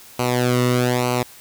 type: tone with flanger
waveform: sawtooth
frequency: 123.9 Hz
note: B2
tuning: 6 cents sharp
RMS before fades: -19 dBFS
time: 0.19-1.23 s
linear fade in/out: 5 ms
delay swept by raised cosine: 0.57 to 1.25 ms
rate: 1.1 Hz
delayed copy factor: -0.8
effects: white hiss -44 dBFS RMS until 1.4 s